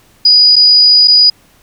sine tone with dropouts, 4923 Hz, D#8, 19 cents flat, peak -3 dBFS, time 0.25-1.3 s, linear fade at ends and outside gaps 5 ms, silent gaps 0.558-0.563 / 1.075-1.08 s, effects pink hiss -48 dBFS RMS until 1.62 s

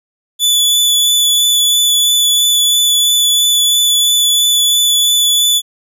sawtooth tone with vibrato, 3461 Hz, A7, 29 cents flat, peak -6 dBFS, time 0.39-5.62 s, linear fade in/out 50 ms, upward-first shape triangle, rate 3 Hz, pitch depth 14 cents each way, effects none

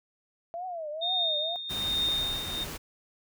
sine tone with vibrato, 665 Hz, E5, 15 cents sharp, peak -33 dBFS, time 0.54-1.56 s, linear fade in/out 0 ms, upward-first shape triangle, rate 2.1 Hz, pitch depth 220 cents each way
sine tone with tremolo, 3667 Hz, A#7, 29 cents flat, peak -24 dBFS, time 1.01-2.65 s, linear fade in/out 20 ms, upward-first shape triangle, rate 1.2 Hz, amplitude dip 75%
pink noise, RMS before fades -38 dBFS, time 1.69-2.78 s, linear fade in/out 20 ms
effects none

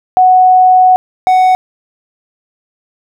sine / triangle tone pair in turn, 740 / 743.1 Hz, F#5 / F#5, 0 / +7 cents, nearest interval unison, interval 7 cents, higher second, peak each -3 dBFS, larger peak neither, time 0.17-0.96 / 1.27-1.55 s, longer first, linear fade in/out 0 ms, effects none

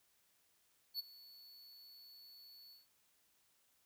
square tone with ADSR envelope, 4435 Hz, C#8, in tune, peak -37 dBFS, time 0.94-2.87 s, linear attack 52 ms, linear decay 19 ms, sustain -20 dB, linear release 160 ms, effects white hiss -75 dBFS RMS until 3.85 s

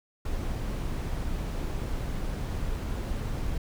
brown noise, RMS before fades -31 dBFS, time 0.25-3.58 s, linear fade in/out 5 ms, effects none

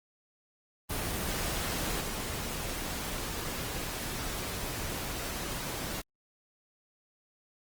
pink noise with level steps, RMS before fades -33 / -36 dBFS, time 0.89-6.02 s, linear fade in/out 20 ms, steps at 2.01 s, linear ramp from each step 2 ms, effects Opus 24 kbps

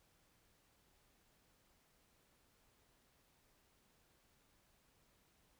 silence, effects pink hiss -74 dBFS RMS until 5.59 s

